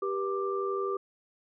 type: tone cluster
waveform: sine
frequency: 391.4 / 483.2 / 1181 Hz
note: G4 / B4 / D6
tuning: -3 / -38 / +9 cents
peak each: -30 / -37 / -34 dBFS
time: 0.02-0.97 s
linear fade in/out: 5 ms
effects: none